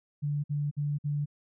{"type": "tone bursts", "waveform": "sine", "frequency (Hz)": 145.9, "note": "D3", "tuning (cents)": -11, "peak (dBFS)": -27, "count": 4, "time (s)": [0.22, 1.259], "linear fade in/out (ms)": 20, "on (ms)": 220, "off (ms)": 53, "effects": []}